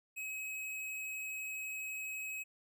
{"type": "tone", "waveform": "square", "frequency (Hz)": 2552, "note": "D#7", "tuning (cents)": 43, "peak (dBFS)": -40, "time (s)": [0.16, 2.44], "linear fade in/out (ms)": 20, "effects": []}